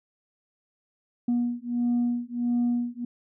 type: beating tone pair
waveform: sine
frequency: 240 / 241.5 Hz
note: B3 / B3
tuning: -49 / -39 cents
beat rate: 1.5 Hz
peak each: -25 dBFS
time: 1.28-3.05 s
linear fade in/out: 5 ms
effects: tanh soft clip ceiling -19 dBFS